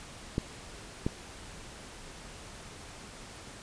clicks, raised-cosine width 3 ms, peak -15 dBFS, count 2, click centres 0.381 / 1.065 s, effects pink hiss -47 dBFS RMS until 3.62 s + resampled to 22050 Hz

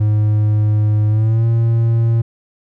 triangle tone with pitch glide, 106.1 to 115.04 Hz, G#2 to A#2, +38 to -22 cents, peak -9 dBFS, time 0-2.22 s, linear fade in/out 10 ms, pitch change +140 cents, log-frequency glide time 1.08-1.46 s, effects none

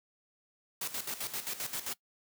white noise with tremolo, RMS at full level -36 dBFS, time 0.81-1.94 s, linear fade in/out 5 ms, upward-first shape square, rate 7.6 Hz, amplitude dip 70%, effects noise-tail reverb RT60 0.1 s tail -21 dB re dry + high-pass 100 Hz 12 dB/octave

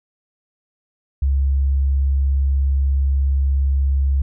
sine tone, 68.4 Hz, C#2, 23 cents flat, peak -14 dBFS, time 1.22-4.22 s, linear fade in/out 5 ms, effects none

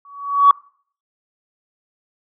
sine tone with exponential growth, 1130 Hz, C#6, 33 cents sharp, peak -3 dBFS, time 0.05-0.51 s, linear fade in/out 2 ms, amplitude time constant 100 ms, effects noise-tail reverb RT60 0.5 s tail -23 dB re dry + tanh soft clip ceiling 0 dBFS

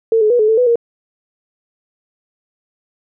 sine tone with pitch steps, 450.4 / 427.3 / 484.7 / 428.8 / 443.5 / 495.9 / 468.9 Hz, A4 / G#4 / B4 / A4 / A4 / B4 / A#4, +40 / +49 / -32 / -45 / +14 / +7 / +10 cents, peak -9 dBFS, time 0.12-0.757 s, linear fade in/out 2 ms, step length 91 ms, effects none

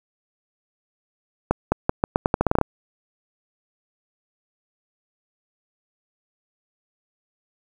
accelerating click train, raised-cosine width 1 ms, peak -3 dBFS, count 13, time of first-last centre 1.51-2.613 s, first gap 210 ms, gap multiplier 0.83, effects 7-bit

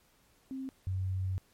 sine tone pair in turn, 264.9 / 93.95 Hz, C4 / F#2, +22 / +27 cents, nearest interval octave + tritone, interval 1795 cents, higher first, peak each -36 / -30 dBFS, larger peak second, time 0.51-0.69 / 0.87-1.38 s, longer second, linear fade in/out 0 ms, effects pink hiss -67 dBFS RMS until 1.53 s + MP3 64 kbps

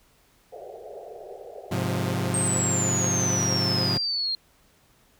pink band-pass noise, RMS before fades -41 dBFS, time 0.52-2.29 s, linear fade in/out 10 ms, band 380 to 760 Hz, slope 96 dB/octave
sawtooth chord, F minor, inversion first, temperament equal with one note detuned, 103.83 / 130.81 / 176.54 Hz, Ab2 / C3 / F3, 0 / 0 / +19 cents, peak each -25 dBFS, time 1.71-3.98 s, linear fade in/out 10 ms
sine exponential sweep, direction down, 8480 to 4186 Hz, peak -24 dBFS, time 2.34-4.35 s, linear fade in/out 2 ms
effects pink hiss -61 dBFS RMS until 5.19 s

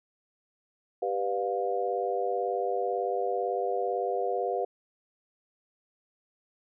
sine chord, G dominant seventh, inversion none, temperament just, 392 / 490 / 588 / 705.6 Hz, G4 / B4 / D5 / F5, 0 / -14 / +2 / +18 cents, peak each -32 / -31 / -37 / -31 dBFS, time 1.02-4.65 s, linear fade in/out 5 ms, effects none

